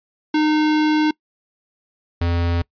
square tone pair in turn, 306.3 / 85.7 Hz, D#4 / F2, -27 / -32 cents, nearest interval octave + minor seventh, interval 2205 cents, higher first, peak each -15 / -18 dBFS, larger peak first, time 0.34-1.11 / 2.21-2.62 s, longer first, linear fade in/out 5 ms, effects noise-tail reverb RT60 0.1 s tail -24 dB re dry + resampled to 11025 Hz

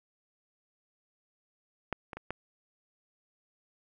clicks, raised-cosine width 0.5 ms, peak -16 / -25 / -25 / -19 dBFS, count 4, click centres 1.927 / 2.132 / 2.17 / 2.306 s, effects none

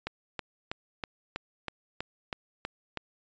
click train, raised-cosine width 0.3 ms, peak -17 dBFS, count 10, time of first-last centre 0.07-2.973 s, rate 3.1 Hz, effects resampled to 16000 Hz

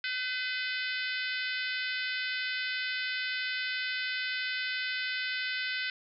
harmonic tone, 507 Hz, B4, 45 cents sharp, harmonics 3 / 4 / 5 / 6 / 7 / 8 / 9 / 10, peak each -35 / -37 / -39 / -41 / -42 / -43 / -44 / -45 dBFS, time 0.04-5.9 s, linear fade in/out 2 ms, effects none

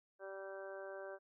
harmonic tone, 194 Hz, G3, 18 cents flat, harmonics 2 / 3 / 4 / 5 / 6 / 7 / 8, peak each -50 / -48 / -57 / -60 / -60 / -62 / -54 dBFS, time 0.19-1.19 s, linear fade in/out 50 ms, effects none

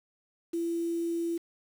sine tone with quantisation, 336.8 Hz, E4, 37 cents sharp, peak -28 dBFS, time 0.53-1.38 s, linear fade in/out 10 ms, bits 8, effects none

